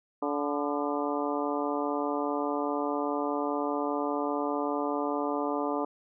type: harmonic tone with a mistuned harmonic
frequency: 144.9 Hz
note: D3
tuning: 23 cents flat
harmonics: 2 / 3 / 4 / 5 / 6 / 7 / 8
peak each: -32 / -34 / -35 / -36 / -37 / -37 / -38 dBFS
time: 0.22-5.85 s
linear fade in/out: 5 ms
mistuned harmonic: 8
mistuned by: +56 cents
effects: none